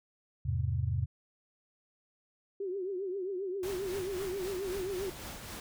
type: chord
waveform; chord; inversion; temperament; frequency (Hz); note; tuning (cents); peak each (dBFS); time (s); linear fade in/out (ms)
sine; E augmented; none; just; 82.41 / 103.01 / 128.76; E2 / G#2 / B#2; 0 / -14 / -27; -33; 0.45-1.06; 10
type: tone with vibrato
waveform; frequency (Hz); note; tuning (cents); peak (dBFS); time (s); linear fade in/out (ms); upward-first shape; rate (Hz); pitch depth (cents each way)
sine; 379.9; F#4; +46; -33; 2.6-5.1; 5; triangle; 7.5; 130
type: noise with tremolo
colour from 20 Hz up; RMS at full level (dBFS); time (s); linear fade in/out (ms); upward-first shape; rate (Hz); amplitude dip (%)
pink; -42; 3.63-5.6; 2; triangle; 3.8; 45
effects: none

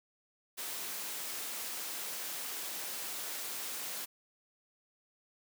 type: high-pass noise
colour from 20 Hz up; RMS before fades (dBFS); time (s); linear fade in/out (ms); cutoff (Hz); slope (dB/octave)
white; -40; 0.57-4.06; 20; 240; 12
effects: none

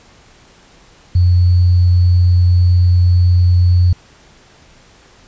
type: tone with sample-and-hold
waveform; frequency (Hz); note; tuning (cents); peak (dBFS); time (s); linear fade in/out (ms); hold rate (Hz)
sine; 89.1; F2; +35; -7; 1.15-3.93; 5; 4410
effects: pink hiss -46 dBFS RMS until 5.27 s + resampled to 16000 Hz

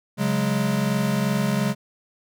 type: chord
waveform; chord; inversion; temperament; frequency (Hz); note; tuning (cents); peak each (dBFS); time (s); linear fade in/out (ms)
square; C# suspended fourth; none; equal; 138.59 / 185 / 207.7; C#3 / F#3 / G#3; 0 / 0 / 0; -26 / -27 / -24; 0.17-1.75; 50
effects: none

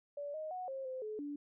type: tone with pitch steps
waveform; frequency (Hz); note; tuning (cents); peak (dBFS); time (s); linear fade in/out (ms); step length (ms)
sine; 576 / 623 / 735 / 535 / 517 / 428.9 / 289.8; D5 / D#5 / F#5 / C5 / C5 / A4 / D4; -34 / +2 / -12 / +38 / -21 / -44 / -23; -39; 0.17-1.36; 5; 170
effects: none

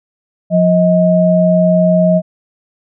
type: tone pair together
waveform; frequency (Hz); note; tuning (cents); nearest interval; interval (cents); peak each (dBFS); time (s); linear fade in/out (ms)
sine; 177.1 / 631.1; F3 / D#5; +24 / +24; octave + minor seventh; 2200; -10; 0.5-2.22; 50
effects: none

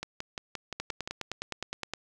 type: two click trains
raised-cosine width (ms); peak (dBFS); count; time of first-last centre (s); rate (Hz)
0.2; -16 / -18; 12 / 7; 0.8-1.936 / 0.03-1.075; 9.68 / 5.74
effects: none

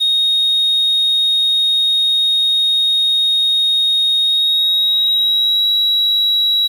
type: tone with pitch glide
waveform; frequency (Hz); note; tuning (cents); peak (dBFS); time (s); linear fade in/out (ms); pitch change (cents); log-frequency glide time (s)
triangle; 3729 to 3883; A#7 to B7; 0 to -30; -9; 0-6.68; 20; +70; 4.23-5.66
effects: tanh soft clip ceiling -8 dBFS + 7-bit

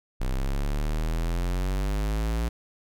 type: exponential sweep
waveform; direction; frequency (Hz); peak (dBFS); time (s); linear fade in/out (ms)
square; up; 31.47 to 58.27; -25; 0.2-2.49; 10
effects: none

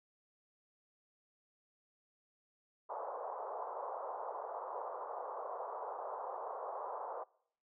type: band-pass noise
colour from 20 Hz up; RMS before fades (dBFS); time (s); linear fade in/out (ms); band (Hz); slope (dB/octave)
white; -43; 2.89-7.24; 10; 450 to 1100; 48
effects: noise-tail reverb RT60 0.7 s tail -25 dB re dry

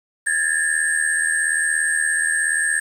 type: tone cluster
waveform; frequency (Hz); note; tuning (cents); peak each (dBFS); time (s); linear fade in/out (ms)
sine; 1639 / 1716 / 1797 / 8520; G#6 / A6 / A6 / C9; -23 / -44 / +36 / +30; -23; 0.26-2.8; 10
effects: 7-bit

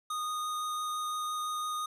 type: tone with vibrato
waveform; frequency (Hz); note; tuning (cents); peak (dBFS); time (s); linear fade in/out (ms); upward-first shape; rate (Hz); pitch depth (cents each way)
square; 1235; D#6; -13; -33; 0.1-1.86; 5; triangle; 5.9; 8
effects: resampled to 32000 Hz + 12-bit

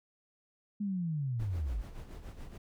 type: linear sweep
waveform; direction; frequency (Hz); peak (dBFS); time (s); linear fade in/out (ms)
sine; down; 210.2 to 44.17; -31; 0.8-1.82; 10
type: noise with tremolo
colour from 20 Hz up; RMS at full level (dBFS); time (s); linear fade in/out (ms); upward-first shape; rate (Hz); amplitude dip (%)
brown; -43; 1.39-2.58; 10; sine; 7; 60
effects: none

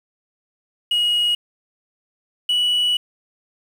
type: tone pair in turn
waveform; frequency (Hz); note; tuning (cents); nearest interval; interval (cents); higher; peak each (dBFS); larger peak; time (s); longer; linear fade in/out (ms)
sine; 2894 / 2943; F#7 / F#7; -39 / -10; unison; 29; second; -13; neither; 0.91-1.35 / 2.49-2.97; second; 5
effects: tanh soft clip ceiling -15 dBFS + 7-bit

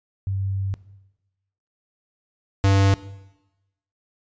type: tone pair in turn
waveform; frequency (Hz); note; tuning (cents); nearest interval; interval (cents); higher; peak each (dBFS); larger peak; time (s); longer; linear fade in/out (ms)
sine / square; 97.1 / 97.94; G2 / G2; -16 / -1; unison; 15; second; -22 / -15; second; 0.27-0.74 / 2.64-2.94; first; 0
effects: noise-tail reverb RT60 1.0 s tail -18 dB re dry + resampled to 16000 Hz

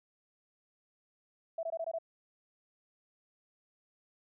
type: tone bursts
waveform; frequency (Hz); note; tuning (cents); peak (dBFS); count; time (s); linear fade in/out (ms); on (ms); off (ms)
sine; 659.3; E5; 0; -33; 6; 1.58-1.986; 5; 51; 20
effects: none

